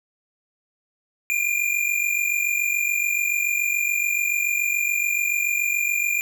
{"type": "tone pair together", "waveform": "square", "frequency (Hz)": [2381, 2428], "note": ["D7", "D#7"], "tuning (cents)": [23, -43], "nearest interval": "unison", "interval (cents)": 34, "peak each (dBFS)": -24, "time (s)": [1.3, 6.21], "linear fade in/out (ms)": 0, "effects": []}